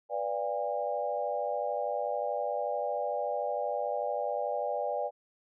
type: chord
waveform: sine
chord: B diminished seventh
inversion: none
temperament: equal with one note detuned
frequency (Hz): 493.9 / 587.3 / 698.5 / 810.2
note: B4 / D5 / F5 / Ab5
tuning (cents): 0 / 0 / 0 / -43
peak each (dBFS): -36 / -33 / -37 / -35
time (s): 0.09-5.11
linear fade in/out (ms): 50
effects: none